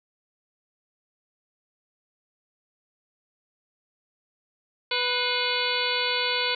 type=harmonic tone with a mistuned harmonic; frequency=493.9 Hz; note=B4; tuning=in tune; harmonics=1 / 2 / 3 / 4 / 5 / 6 / 7 / 8 / 9; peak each=-32 / -32 / -32 / -32 / -32 / -32 / -32 / -32 / -32 dBFS; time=4.91-6.55 s; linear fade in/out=5 ms; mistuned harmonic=4; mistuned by=+140 cents; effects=none